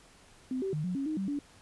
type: tone with pitch steps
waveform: sine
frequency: 257.4 / 386.1 / 151.9 / 180.9 / 274.7 / 310.5 / 193.6 / 287.4 Hz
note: C4 / G4 / D#3 / F#3 / C#4 / D#4 / G3 / D4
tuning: -28 / -26 / -41 / -39 / -16 / -3 / -21 / -37 cents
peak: -30 dBFS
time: 0.51-1.39 s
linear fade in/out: 2 ms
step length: 110 ms
effects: pink hiss -58 dBFS RMS until 1.61 s + resampled to 24000 Hz